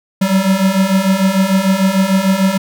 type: beating tone pair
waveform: square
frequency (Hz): 187.4 / 194.1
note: F#3 / G3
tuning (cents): +22 / -17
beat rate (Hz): 6.7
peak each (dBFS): -16 / -13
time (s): 0.21-2.58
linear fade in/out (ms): 10
effects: none